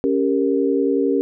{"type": "chord", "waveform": "sine", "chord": "G diminished", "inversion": "second", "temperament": "equal with one note detuned", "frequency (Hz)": [277.2, 395.2, 466.2], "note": ["Db4", "G4", "Bb4"], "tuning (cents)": [0, 14, 0], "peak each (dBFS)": [-19, -20, -21], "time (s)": [0.04, 1.21], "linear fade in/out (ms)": 0, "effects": []}